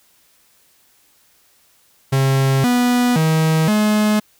45% pulse tone with pitch steps, 134.8 / 245.4 / 158.9 / 212.1 Hz, C#3 / B3 / D#3 / G#3, -48 / -11 / +37 / +37 cents, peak -13 dBFS, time 2.12-4.2 s, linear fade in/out 10 ms, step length 520 ms, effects white hiss -56 dBFS RMS until 4.39 s

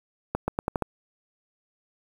accelerating click train, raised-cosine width 1 ms, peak -11 dBFS, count 6, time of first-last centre 0.35-0.823 s, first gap 130 ms, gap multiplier 0.84, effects 7-bit

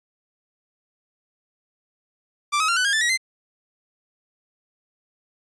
sawtooth tone with pitch steps, 1174.7 / 1273.6 / 1380.9 / 1497.2 / 1623.3 / 1760.1 / 1908.3 / 2069 Hz, D6 / D#6 / F6 / F#6 / G#6 / A6 / A#6 / C7, 0 / +40 / -20 / +20 / -40 / 0 / +40 / -20 cents, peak -15 dBFS, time 2.52-3.176 s, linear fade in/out 20 ms, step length 82 ms, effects resampled to 22050 Hz

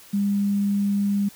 sine tone with quantisation, 201.4 Hz, G3, 47 cents sharp, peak -19 dBFS, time 0.13-1.29 s, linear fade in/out 10 ms, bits 8, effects white hiss -48 dBFS RMS until 1.35 s

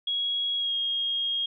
sine tone with pitch glide, 3317 to 3256 Hz, G#7 to G#7, -3 to -35 cents, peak -25 dBFS, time 0.07-1.46 s, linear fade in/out 5 ms, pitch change -32 cents, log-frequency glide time 0.57-0.74 s, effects none

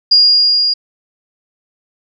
sine tone with level ramp, 4843 Hz, D#8, 48 cents flat, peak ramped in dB -4 to -11 dBFS, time 0.11-0.74 s, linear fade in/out 10 ms, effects none

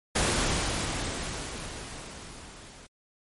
pink noise with level ramp, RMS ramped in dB -24 to -49 dBFS, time 0.15-2.87 s, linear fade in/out 10 ms, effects MP3 48 kbps

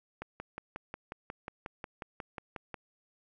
click train, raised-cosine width 0.5 ms, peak -24 dBFS, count 15, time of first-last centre 0.22-2.743 s, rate 5.55 Hz, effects none

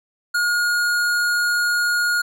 sine tone with tanh clipping, 1433 Hz, F6, 44 cents sharp, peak -19 dBFS, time 0.34-2.22 s, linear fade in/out 10 ms, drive 18 dB, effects none

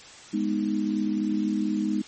sine chord, G# minor, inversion none, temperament equal, 207.7 / 246.9 / 311.1 Hz, G#3 / B3 / D#4, 0 / 0 / 0 cents, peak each -26 / -30 / -27 dBFS, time 0.33-2.02 s, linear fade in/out 10 ms, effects white hiss -46 dBFS RMS until 2.07 s + MP3 32 kbps

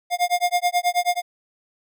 square tone with tremolo, 709 Hz, F5, 26 cents sharp, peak -16 dBFS, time 0.1-1.22 s, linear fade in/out 50 ms, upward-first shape sine, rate 9.3 Hz, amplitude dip 100%, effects none

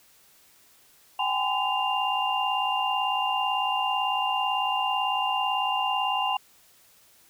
sine tone cluster, 770 / 828 / 1022 / 2794 Hz, G5 / G#5 / C6 / F7, -31 / -5 / -41 / 0 cents, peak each -29 dBFS, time 1.19-6.37 s, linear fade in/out 5 ms, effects white hiss -58 dBFS RMS until 7.29 s

